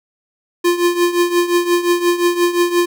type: tone with tremolo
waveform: square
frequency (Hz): 349.2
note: F4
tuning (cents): 0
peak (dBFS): -10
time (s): 0.64-2.86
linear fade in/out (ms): 10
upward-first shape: triangle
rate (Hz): 5.7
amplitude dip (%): 80
effects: none